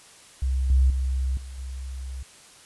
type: tone with level steps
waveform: sine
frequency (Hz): 65.41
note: C2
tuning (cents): 0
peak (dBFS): -21 / -15 / -22 / -35 / -31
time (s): 0.42-2.23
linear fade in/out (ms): 5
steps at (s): 0.7 / 0.9 / 1.37 / 1.58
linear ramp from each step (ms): 2
effects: white hiss -50 dBFS RMS until 2.65 s + resampled to 24000 Hz